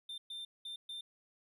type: tone bursts at uneven times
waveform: triangle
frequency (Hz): 3587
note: A7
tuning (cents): +33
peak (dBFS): -40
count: 4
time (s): 0.09-0.18 / 0.3-0.45 / 0.65-0.76 / 0.89-1.01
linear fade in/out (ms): 5
effects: none